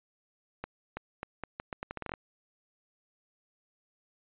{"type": "accelerating click train", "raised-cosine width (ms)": 0.5, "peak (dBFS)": -21, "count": 14, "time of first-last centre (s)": [0.64, 2.138], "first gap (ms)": 330, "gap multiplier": 0.79, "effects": ["resampled to 8000 Hz"]}